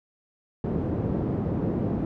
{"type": "band-pass noise", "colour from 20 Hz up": "pink", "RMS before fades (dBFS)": -27, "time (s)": [0.64, 2.05], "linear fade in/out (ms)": 2, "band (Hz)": [110, 360], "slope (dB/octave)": 12, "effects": []}